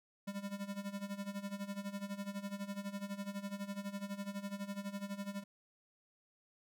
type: tone with tremolo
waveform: square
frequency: 199.8 Hz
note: G3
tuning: 33 cents sharp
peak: -38 dBFS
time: 0.27-5.44 s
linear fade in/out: 10 ms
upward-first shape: sine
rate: 12 Hz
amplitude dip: 80%
effects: none